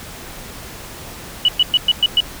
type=tone bursts; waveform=sine; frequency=2951 Hz; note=F#7; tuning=5 cents flat; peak=-9 dBFS; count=6; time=1.45-2.204 s; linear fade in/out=2 ms; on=34 ms; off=110 ms; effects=pink hiss -34 dBFS RMS until 2.4 s